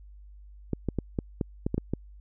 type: clicks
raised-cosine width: 3 ms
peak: -14 dBFS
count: 9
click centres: 0.733 / 0.887 / 0.987 / 1.188 / 1.412 / 1.665 / 1.744 / 1.78 / 1.936 s
effects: added 50 Hz sine -46 dBFS peak until 2.2 s